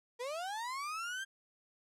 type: linear sweep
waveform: 35% pulse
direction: up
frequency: 464.5 to 1605 Hz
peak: -36 dBFS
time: 0.19-1.25 s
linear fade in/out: 20 ms
effects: low-pass 10000 Hz 12 dB/octave

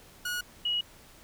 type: tone pair in turn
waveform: sawtooth / sine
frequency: 1453 / 2906 Hz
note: F#6 / F#7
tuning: -32 / -32 cents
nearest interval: octave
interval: 1200 cents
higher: second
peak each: -27 / -26 dBFS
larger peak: second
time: 0.25-0.41 / 0.65-0.81 s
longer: neither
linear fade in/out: 5 ms
effects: pink hiss -54 dBFS RMS until 1.23 s

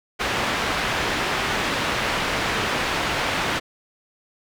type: low-pass noise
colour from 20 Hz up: white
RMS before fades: -24 dBFS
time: 0.19-3.6 s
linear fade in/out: 20 ms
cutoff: 2400 Hz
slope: 12 dB/octave
effects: none

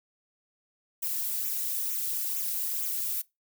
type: noise with flanger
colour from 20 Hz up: violet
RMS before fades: -31 dBFS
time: 1.02-3.22 s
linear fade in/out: 10 ms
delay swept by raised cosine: 0.21 to 2.31 ms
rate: 2.2 Hz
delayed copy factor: -0.75
effects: noise-tail reverb RT60 0.2 s tail -22 dB re dry

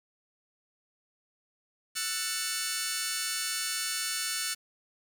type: chord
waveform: 10% pulse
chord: F# minor seventh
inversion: third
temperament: just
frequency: 1332 / 1480 / 1776 / 2220 Hz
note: E6 / F#6 / A6 / C#7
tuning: +18 / 0 / +16 / +2 cents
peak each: -31 / -28 / -29 / -28 dBFS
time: 1.95-4.55 s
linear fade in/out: 20 ms
effects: 9-bit

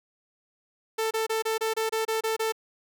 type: tone bursts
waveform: sawtooth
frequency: 443.7 Hz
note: A4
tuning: 14 cents sharp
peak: -21 dBFS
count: 10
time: 0.98-2.523 s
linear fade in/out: 10 ms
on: 130 ms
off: 27 ms
effects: none

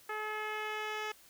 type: tone with low-pass filter sweep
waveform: 10% pulse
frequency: 427.9 Hz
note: A4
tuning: 48 cents flat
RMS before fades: -38 dBFS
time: 0.09-1.12 s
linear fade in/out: 5 ms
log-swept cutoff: 1800 to 4500 Hz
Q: 1.2
effects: white hiss -60 dBFS RMS until 1.29 s

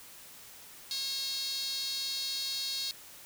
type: tone with high-pass filter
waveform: sawtooth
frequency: 542 Hz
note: C#5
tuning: 39 cents flat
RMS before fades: -35 dBFS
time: 0.91-2.91 s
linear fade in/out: 0 ms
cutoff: 4200 Hz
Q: 6
effects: white hiss -51 dBFS RMS until 3.25 s

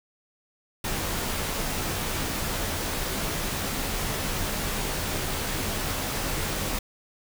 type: noise with comb filter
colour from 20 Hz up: pink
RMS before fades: -29 dBFS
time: 0.84-6.79 s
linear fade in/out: 5 ms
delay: 17 ms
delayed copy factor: -0.5
effects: none

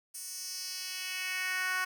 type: tone with high-pass filter sweep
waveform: 10% pulse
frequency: 370 Hz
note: F#4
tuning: in tune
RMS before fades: -36 dBFS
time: 0.14-1.85 s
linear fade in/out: 10 ms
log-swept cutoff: 8200 to 1300 Hz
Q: 1.9
effects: 10-bit

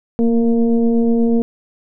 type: tone with frequency modulation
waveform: sine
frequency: 233.1 Hz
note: A#3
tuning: in tune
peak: -11 dBFS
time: 0.19-1.42 s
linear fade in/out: 0 ms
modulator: 229 Hz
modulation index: 0.89
effects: none

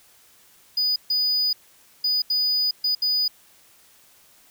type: tone bursts at uneven times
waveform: triangle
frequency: 4950 Hz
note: D#8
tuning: 10 cents flat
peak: -18 dBFS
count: 6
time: 0.77-0.96 / 1.1-1.53 / 2.04-2.22 / 2.3-2.71 / 2.84-2.95 / 3.02-3.28 s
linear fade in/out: 5 ms
effects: white hiss -55 dBFS RMS until 4.5 s

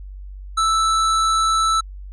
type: tone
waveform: square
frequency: 1318 Hz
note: E6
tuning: 1 cent flat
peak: -16 dBFS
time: 0.57-1.81 s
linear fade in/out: 10 ms
effects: added 48 Hz sine -32 dBFS peak until 2.12 s + resampled to 22050 Hz

